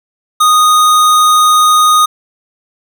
square tone, 1239 Hz, D#6, 8 cents flat, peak -6 dBFS, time 0.4-2.06 s, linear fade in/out 10 ms, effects none

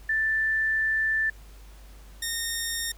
sine / 10% pulse tone pair in turn, 1766 / 1840.7 Hz, A6 / A#6, +6 / -22 cents, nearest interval minor second, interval 72 cents, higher second, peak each -22 / -19 dBFS, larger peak second, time 0.09-1.3 / 2.22-2.92 s, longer first, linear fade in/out 5 ms, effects added 50 Hz sine -45 dBFS peak until 2.97 s + pink hiss -55 dBFS RMS until 2.97 s

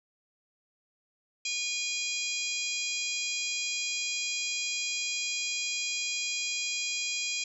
harmonic tone, 814 Hz, G#5, 35 cents flat, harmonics 3 / 4 / 5 / 6 / 7 / 8 / 9, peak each -34 / -38 / -40 / -38 / -42 / -40 / -38 dBFS, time 1.45-7.44 s, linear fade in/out 5 ms, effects none

